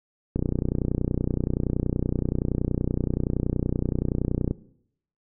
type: click train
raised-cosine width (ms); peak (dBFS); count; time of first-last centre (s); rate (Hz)
3; -11; 128; 0.36-4.51; 30.6
effects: noise-tail reverb RT60 0.7 s tail -18 dB re dry